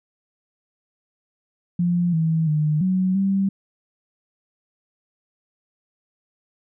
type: tone with pitch steps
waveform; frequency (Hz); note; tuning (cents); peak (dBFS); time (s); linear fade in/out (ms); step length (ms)
sine; 174.7 / 161.4 / 152 / 186.1 / 194.8; F3 / E3 / D#3 / F#3 / G3; +1 / -36 / -40 / +10 / -11; -17; 1.79-3.49; 5; 340
effects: none